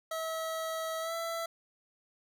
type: tone with pitch glide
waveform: 25% pulse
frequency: 646 to 665.3 Hz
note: E5 to E5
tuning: -35 to +16 cents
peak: -30 dBFS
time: 0.11-1.46 s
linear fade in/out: 5 ms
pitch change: +51 cents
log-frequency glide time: 1-1.14 s
effects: none